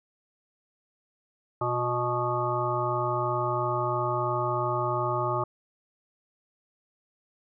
harmonic tone with a mistuned harmonic, 122.9 Hz, B2, 8 cents flat, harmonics 1 / 3 / 5 / 7 / 9 / 10, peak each -32 / -32 / -32 / -32 / -32 / -32 dBFS, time 1.61-5.44 s, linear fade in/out 5 ms, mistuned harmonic 3, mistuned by -33 cents, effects none

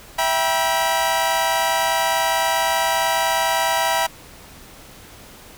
sawtooth chord, E minor, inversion none, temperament equal with one note detuned, 659.3 / 784 / 964.1 Hz, E5 / G5 / B5, 0 / 0 / -42 cents, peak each -19 / -19 / -17 dBFS, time 0.18-4.07 s, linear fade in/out 10 ms, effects pink hiss -43 dBFS RMS until 5.57 s

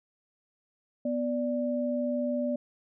sine tone pair together, 246.9 / 586.9 Hz, B3 / D5, 0 / -1 cents, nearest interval octave + minor third, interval 1499 cents, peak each -29 / -30 dBFS, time 1.05-2.56 s, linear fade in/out 5 ms, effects none

